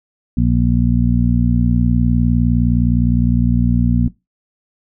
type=harmonic tone; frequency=59.6 Hz; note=A#1; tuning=39 cents sharp; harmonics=1 / 2 / 3 / 4; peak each=-17 / -17 / -17 / -17 dBFS; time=0.37-4.08 s; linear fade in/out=5 ms; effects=noise-tail reverb RT60 0.2 s tail -18 dB re dry